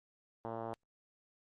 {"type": "tone with low-pass filter", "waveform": "5% pulse", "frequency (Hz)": 113.9, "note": "A#2", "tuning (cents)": -40, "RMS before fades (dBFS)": -41, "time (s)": [0.45, 0.74], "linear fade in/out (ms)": 0, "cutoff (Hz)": 790, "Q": 1.6, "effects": ["Opus 32 kbps"]}